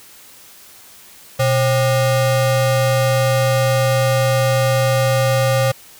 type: ring-modulated tone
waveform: square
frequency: 330.8 Hz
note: E4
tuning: 6 cents sharp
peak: -11 dBFS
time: 1.39-5.72 s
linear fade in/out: 10 ms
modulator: 207 Hz
effects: white hiss -43 dBFS RMS until 5.99 s